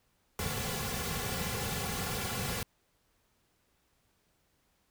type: noise with comb filter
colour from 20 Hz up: pink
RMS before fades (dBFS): -35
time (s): 0.39-2.63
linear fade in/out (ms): 2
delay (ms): 3.2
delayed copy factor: -0.95
effects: pink hiss -73 dBFS RMS until 4.9 s